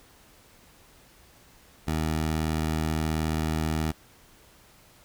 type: tone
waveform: 15% pulse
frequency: 78.7 Hz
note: D#2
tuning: 20 cents sharp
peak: -19 dBFS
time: 1.87-3.92 s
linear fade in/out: 10 ms
effects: pink hiss -56 dBFS RMS until 5.04 s